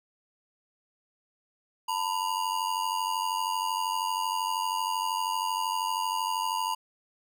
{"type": "ring-modulated tone", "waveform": "square", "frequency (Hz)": 950, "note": "A#5", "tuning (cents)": 33, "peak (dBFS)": -25, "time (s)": [1.88, 6.75], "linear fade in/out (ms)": 10, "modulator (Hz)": 46.4, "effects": []}